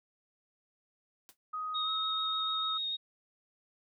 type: noise with exponential decay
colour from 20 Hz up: white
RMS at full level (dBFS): -50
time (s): 1.29-1.37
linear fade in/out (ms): 0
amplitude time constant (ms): 16
type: tone with pitch glide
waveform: sine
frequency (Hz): 1253 to 1285.3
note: D#6 to E6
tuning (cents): +12 to -44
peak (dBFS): -34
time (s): 1.53-2.78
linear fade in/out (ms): 10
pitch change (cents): +44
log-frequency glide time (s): 1.84-1.89
type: tone with vibrato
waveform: sine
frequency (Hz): 3729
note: A#7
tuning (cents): 0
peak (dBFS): -32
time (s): 1.74-2.97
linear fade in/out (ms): 20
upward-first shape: square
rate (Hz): 6.8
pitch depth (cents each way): 9
effects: none